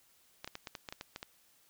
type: clicks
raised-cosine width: 0.2 ms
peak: -24 dBFS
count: 10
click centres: 0.445 / 0.476 / 0.554 / 0.672 / 0.752 / 0.888 / 0.925 / 1.011 / 1.161 / 1.229 s
effects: white hiss -67 dBFS RMS until 1.69 s